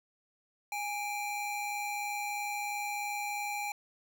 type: tone pair together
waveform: square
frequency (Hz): 824 / 2349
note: G#5 / D7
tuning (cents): -14 / 0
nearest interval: octave + tritone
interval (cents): 1814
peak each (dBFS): -36 / -39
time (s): 0.72-3.72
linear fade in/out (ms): 2
effects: none